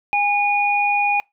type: tone pair together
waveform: sine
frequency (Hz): 818 / 2451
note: G#5 / D#7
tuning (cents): -26 / -27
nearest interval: octave + perfect fifth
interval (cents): 1899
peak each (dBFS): -18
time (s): 0.13-1.2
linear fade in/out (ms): 0
effects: noise-tail reverb RT60 0.2 s tail -26 dB re dry